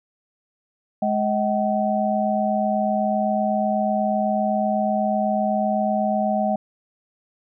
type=tone cluster; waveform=sine; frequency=210.6 / 631 / 759 Hz; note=G#3 / D#5 / F#5; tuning=+24 / +24 / +44 cents; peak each=-23 dBFS; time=1.02-6.56 s; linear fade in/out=5 ms; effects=none